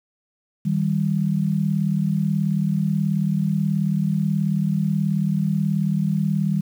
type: tone pair together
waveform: sine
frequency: 157.51 / 196 Hz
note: D#3 / G3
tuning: +22 / 0 cents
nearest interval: major third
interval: 378 cents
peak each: -21 dBFS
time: 0.65-6.61 s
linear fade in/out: 10 ms
effects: 8-bit